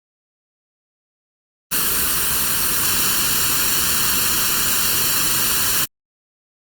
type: noise with comb filter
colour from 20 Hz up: white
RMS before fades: -18 dBFS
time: 1.71-5.86 s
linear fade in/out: 20 ms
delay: 0.7 ms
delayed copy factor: +0.7
effects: Opus 32 kbps